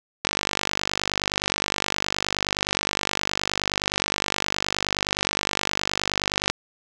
click train, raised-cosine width 0.2 ms, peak -4 dBFS, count 311, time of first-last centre 0.25-6.5 s, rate 49.6 Hz, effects none

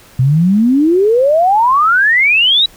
sine exponential sweep, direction up, 123.47 to 3951 Hz, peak -7 dBFS, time 0.19-2.66 s, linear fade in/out 5 ms, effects pink hiss -42 dBFS RMS until 2.76 s

